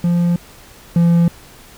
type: tone pair in turn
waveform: triangle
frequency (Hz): 173.3 / 170.32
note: F3 / F3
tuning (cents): -13 / -43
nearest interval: unison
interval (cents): 30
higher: first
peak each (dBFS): -10 / -7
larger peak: second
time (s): 0.04-0.36 / 0.96-1.28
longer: neither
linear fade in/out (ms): 2
effects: pink hiss -42 dBFS RMS until 1.77 s